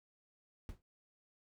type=noise with exponential decay; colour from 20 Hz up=brown; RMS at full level=-42 dBFS; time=0.69-0.82 s; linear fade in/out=1 ms; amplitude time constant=27 ms; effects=none